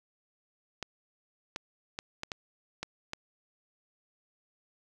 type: clicks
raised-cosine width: 0.2 ms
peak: -18 dBFS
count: 7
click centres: 0.827 / 1.561 / 1.989 / 2.234 / 2.318 / 2.83 / 3.134 s
effects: none